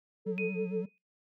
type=tone with tremolo; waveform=sine; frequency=440.2 Hz; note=A4; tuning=1 cent sharp; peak=-28 dBFS; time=0.25-0.89 s; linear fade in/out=50 ms; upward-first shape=sine; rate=6.2 Hz; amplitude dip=100%
type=tone with vibrato; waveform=triangle; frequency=185 Hz; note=F#3; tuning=in tune; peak=-32 dBFS; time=0.26-0.86 s; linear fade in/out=10 ms; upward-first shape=sine; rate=8.9 Hz; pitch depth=67 cents each way
type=tone with exponential decay; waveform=sine; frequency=2493 Hz; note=D#7; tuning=3 cents sharp; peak=-32 dBFS; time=0.38-0.98 s; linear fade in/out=0 ms; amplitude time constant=130 ms
effects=noise-tail reverb RT60 0.2 s tail -22 dB re dry